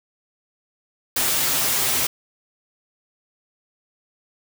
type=noise with comb filter; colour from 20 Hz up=white; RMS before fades=-21 dBFS; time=1.16-2.07 s; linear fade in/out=5 ms; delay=7.7 ms; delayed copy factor=+0.7; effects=none